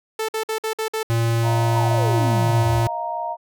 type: tone bursts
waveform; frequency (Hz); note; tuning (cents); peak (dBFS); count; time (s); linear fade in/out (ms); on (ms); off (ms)
sawtooth; 440; A4; 0; -18; 6; 0.19-1.031; 5; 96; 53
type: tone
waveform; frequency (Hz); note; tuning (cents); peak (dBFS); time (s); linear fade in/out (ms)
square; 115.5; A#2; -16; -18; 1.1-2.87; 0
type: chord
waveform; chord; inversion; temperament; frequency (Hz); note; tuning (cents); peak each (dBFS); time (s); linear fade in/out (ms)
sine; Eb suspended second; none; equal with one note detuned; 633.9 / 698.5 / 932.3; Eb5 / F5 / Bb5; +32 / 0 / 0; -31 / -28 / -26; 1.42-3.37; 50
type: exponential sweep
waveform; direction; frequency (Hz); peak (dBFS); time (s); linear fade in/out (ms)
sine; down; 1046.5 to 63.3; -25; 1.74-2.81; 20
effects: none